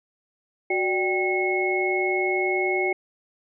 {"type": "tone cluster", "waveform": "sine", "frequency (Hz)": [369.6, 591, 780, 2180], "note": ["F#4", "D5", "G5", "C#7"], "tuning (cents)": [-2, 11, -9, -29], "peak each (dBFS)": [-24, -32, -29, -25], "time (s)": [0.7, 2.93], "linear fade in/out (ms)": 5, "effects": []}